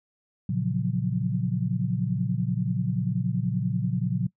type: chord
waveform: sine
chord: Gb major seventh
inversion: first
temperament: equal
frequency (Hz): 116.54 / 138.59 / 174.61 / 185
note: Bb2 / Db3 / F3 / Gb3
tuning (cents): 0 / 0 / 0 / 0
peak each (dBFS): -29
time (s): 0.49-4.27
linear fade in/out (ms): 5
effects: noise-tail reverb RT60 0.1 s tail -21 dB re dry